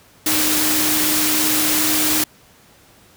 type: tone in noise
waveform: sine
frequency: 307.4 Hz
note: D#4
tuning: 21 cents flat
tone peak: -23 dBFS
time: 0.26-2.24 s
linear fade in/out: 5 ms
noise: white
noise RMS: -18 dBFS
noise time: 0.26-2.24 s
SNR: -8 dB
effects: pink hiss -50 dBFS RMS until 3.16 s + high-pass 60 Hz 12 dB/octave